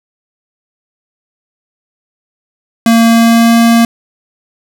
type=tone with pitch glide; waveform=square; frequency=229.2 to 231.6 Hz; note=A#3 to A#3; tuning=-29 to -11 cents; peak=-5 dBFS; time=2.86-3.85 s; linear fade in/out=2 ms; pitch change=+18 cents; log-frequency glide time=3.05-3.58 s; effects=none